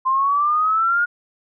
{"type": "exponential sweep", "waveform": "sine", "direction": "up", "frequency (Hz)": [1039, 1441], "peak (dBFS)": -15, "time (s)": [0.05, 1.06], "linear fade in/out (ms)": 20, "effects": []}